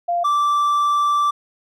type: tone pair in turn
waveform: sine / triangle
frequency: 695 / 1168.8 Hz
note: F5 / D6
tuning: -9 / -9 cents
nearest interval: major sixth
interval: 900 cents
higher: second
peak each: -17 / -13 dBFS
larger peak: second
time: 0.08-0.24 / 0.24-1.31 s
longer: second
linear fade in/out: 10 ms
effects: none